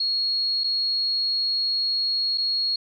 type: tone with dropouts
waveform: sine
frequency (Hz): 4308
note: C8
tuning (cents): +50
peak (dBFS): -21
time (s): 0-2.76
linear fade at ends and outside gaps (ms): 5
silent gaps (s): 0.637-0.641 / 2.376-2.38
effects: none